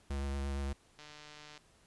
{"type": "tone with vibrato", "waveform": "square", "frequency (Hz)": 69.3, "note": "C#2", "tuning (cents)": 0, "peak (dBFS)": -35, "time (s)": [0.1, 0.73], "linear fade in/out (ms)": 5, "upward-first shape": "triangle", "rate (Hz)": 8.6, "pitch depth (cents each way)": 24}
{"type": "click train", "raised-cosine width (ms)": 0.2, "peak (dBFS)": -34, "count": 89, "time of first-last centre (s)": [0.99, 1.577], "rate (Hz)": 150}
{"effects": ["pink hiss -66 dBFS RMS until 1.86 s", "resampled to 24000 Hz"]}